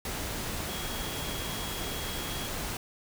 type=tone in noise; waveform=sine; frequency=3299 Hz; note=G#7; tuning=12 cents flat; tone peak=-42 dBFS; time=0.69-2.47 s; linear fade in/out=2 ms; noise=pink; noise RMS=-35 dBFS; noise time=0.05-2.77 s; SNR=-10 dB; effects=none